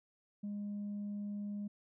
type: tone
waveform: sine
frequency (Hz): 205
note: G#3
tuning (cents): -22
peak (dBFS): -36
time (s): 0.43-1.68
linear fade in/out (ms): 10
effects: tanh soft clip ceiling -36 dBFS